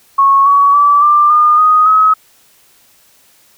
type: tone with pitch steps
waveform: sine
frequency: 1100 / 1127.7 / 1156 / 1185.1 / 1214.9 / 1245.5 / 1276.8 Hz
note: C#6 / C#6 / D6 / D6 / D#6 / D#6 / D#6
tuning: -14 / +29 / -28 / +15 / -42 / +1 / +44 cents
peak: -5 dBFS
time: 0.18-2.14 s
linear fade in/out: 10 ms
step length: 280 ms
effects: white hiss -49 dBFS RMS until 3.57 s